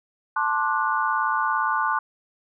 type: chord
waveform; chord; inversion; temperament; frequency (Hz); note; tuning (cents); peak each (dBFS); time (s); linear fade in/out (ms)
sine; D dominant seventh; second; just; 881 / 1057.2 / 1174.7 / 1468.3; A5 / C6 / D6 / F#6; +2 / +18 / 0 / -14; -26; 0.36-1.99; 5
effects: none